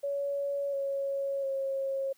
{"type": "tone with pitch steps", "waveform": "sine", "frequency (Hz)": [563, 552.4, 541.9], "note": ["C#5", "C#5", "C#5"], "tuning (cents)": [27, -6, -39], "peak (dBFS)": -29, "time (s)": [0.03, 2.13], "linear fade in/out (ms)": 10, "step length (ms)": 700, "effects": ["white hiss -66 dBFS RMS until 2.17 s", "high-pass 100 Hz 12 dB/octave"]}